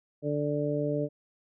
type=harmonic tone; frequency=146.83 Hz; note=D3; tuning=in tune; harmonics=1 / 2 / 3 / 4; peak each=-32 / -32 / -32 / -32 dBFS; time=0.22-1.09 s; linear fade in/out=50 ms; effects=none